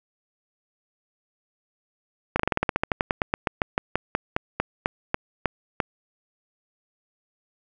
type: slowing click train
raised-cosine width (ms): 0.5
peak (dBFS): -6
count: 26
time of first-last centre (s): 2.36-5.802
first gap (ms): 35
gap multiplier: 1.1
effects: none